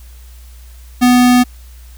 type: tone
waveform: square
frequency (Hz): 247.6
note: B3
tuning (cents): +5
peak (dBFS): -7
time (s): 1.01-1.44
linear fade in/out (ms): 20
effects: added 60 Hz sine -34 dBFS peak until 1.97 s + white hiss -47 dBFS RMS until 1.97 s